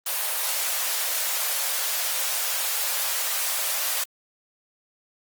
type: high-pass noise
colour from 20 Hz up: white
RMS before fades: -26 dBFS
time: 0.06-4.04 s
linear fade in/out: 5 ms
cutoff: 500 Hz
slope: 48 dB/octave
effects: Opus 24 kbps